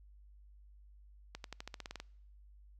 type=accelerating click train; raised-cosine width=0.2 ms; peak=-26 dBFS; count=11; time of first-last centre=1.35-2 s; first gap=92 ms; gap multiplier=0.92; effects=noise-tail reverb RT60 0.8 s tail -26 dB re dry + added 50 Hz sine -56 dBFS peak until 2.79 s